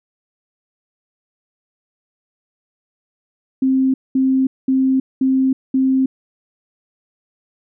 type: tone bursts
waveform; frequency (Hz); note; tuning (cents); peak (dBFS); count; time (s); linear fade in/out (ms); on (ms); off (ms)
sine; 263.7; C4; +14; -12; 5; 3.62-6.06; 5; 320; 210
effects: none